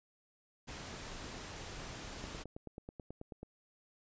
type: noise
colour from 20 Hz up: pink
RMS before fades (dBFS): -46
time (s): 0.67-2.44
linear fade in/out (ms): 20
type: click train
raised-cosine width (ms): 2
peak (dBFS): -32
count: 12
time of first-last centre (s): 2.24-3.43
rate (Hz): 9.24
effects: resampled to 16000 Hz